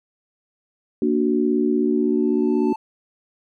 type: chord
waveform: sine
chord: Bb augmented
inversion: none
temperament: equal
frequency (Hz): 233.1 / 293.7 / 370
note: Bb3 / D4 / F#4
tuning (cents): 0 / 0 / 0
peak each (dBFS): -21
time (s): 1.02-2.73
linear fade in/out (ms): 2
type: tone with exponential growth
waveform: triangle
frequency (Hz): 880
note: A5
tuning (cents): 0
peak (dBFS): -25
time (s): 1.84-2.76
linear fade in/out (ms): 5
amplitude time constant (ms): 200
effects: none